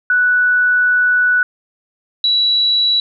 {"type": "tone pair in turn", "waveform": "sine", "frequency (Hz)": [1480, 3922], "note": ["F#6", "B7"], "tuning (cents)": [0, -13], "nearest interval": "octave + perfect fourth", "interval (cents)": 1687, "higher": "second", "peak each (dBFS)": [-10, -11], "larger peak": "first", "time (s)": [[0.1, 1.43], [2.24, 3]], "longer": "first", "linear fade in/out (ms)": 2, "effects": []}